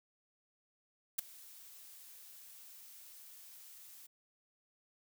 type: noise with ADSR envelope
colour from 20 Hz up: blue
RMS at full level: -31 dBFS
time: 1.18-4.07 s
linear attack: 11 ms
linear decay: 7 ms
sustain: -24 dB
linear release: 11 ms
effects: none